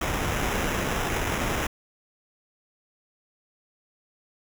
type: noise with sample-and-hold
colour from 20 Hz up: pink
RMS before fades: -27 dBFS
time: 0.01-1.67 s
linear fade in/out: 5 ms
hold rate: 4410 Hz
effects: none